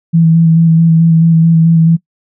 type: tone with vibrato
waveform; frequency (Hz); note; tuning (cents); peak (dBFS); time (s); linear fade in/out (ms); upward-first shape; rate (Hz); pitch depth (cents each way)
sine; 164.2; E3; -6; -4; 0.13-1.97; 20; square; 4.6; 17
effects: noise-tail reverb RT60 0.1 s tail -22 dB re dry